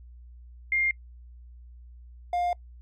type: tone pair in turn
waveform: sine / triangle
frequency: 2116 / 706.1 Hz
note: C7 / F5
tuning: +19 / +19 cents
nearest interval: octave + perfect fifth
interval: 1900 cents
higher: first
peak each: -22 dBFS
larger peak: neither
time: 0.72-0.91 / 2.33-2.53 s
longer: second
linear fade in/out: 2 ms
effects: noise-tail reverb RT60 0.1 s tail -25 dB re dry + added 60 Hz sine -45 dBFS peak until 2.81 s